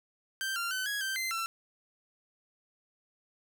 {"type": "tone with pitch steps", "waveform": "sawtooth", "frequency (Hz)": [1565, 1384, 1519, 1662, 1560, 2072, 1346], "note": ["G6", "F6", "F#6", "G#6", "G6", "C7", "E6"], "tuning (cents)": [-3, -16, 45, 1, -9, -17, 36], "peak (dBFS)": -28, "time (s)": [0.41, 1.46], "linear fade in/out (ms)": 0, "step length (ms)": 150, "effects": []}